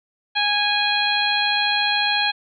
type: harmonic tone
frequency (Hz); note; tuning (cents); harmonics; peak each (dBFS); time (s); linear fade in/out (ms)
826; G#5; -10; 1 / 2 / 3 / 4 / 5; -24 / -24 / -24 / -24 / -24; 0.35-2.32; 20
effects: none